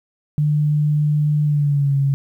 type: tone with pitch glide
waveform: sine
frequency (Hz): 149.4 to 138.59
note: D3 to C#3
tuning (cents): +30 to 0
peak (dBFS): -14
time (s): 0.38-2.14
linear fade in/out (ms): 0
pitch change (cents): -130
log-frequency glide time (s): 1.44-1.96
effects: 9-bit